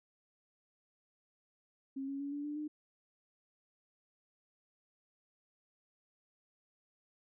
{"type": "tone with pitch steps", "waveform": "sine", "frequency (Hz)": [270.4, 276.4, 282.5, 288.8, 295.2, 301.8], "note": ["C#4", "C#4", "C#4", "D4", "D4", "D4"], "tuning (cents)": [-43, -5, 33, -29, 9, 47], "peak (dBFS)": -37, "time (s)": [1.96, 2.68], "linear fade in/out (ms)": 10, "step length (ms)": 120, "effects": []}